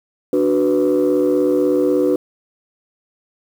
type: chord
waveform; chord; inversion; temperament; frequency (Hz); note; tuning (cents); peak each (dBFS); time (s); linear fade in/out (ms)
sine; B minor; first; equal; 293.7 / 370 / 493.9; D4 / F#4 / B4; 0 / 0 / 0; -16; 0.33-2.16; 2
effects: tanh soft clip ceiling -8 dBFS + 7-bit